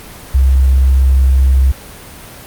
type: tone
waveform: sine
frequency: 66.1 Hz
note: C2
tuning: 18 cents sharp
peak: -6 dBFS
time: 0.34-1.72 s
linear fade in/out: 10 ms
effects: pink hiss -33 dBFS RMS until 2.46 s + Opus 32 kbps